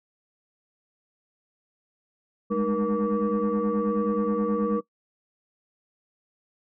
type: tone cluster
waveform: sine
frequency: 203.1 / 212.5 / 308.8 / 475.1 / 1152 Hz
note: G#3 / G#3 / D#4 / A#4 / D6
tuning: -38 / +40 / -13 / +33 / -34 cents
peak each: -27 / -27 / -31 / -25 / -31 dBFS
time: 2.5-4.81 s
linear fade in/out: 20 ms
effects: noise-tail reverb RT60 0.1 s tail -21 dB re dry + tanh soft clip ceiling -16 dBFS